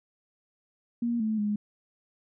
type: tone with pitch steps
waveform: sine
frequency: 236.2 / 218 / 208.3 Hz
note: A#3 / A3 / G#3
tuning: +23 / -16 / +5 cents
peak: -25 dBFS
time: 1.02-1.56 s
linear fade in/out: 5 ms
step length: 180 ms
effects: none